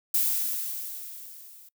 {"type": "noise with level ramp", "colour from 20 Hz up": "violet", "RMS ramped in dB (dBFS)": [-23, -51], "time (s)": [0.14, 1.69], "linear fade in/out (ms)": 5, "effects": ["noise-tail reverb RT60 0.1 s tail -24 dB re dry"]}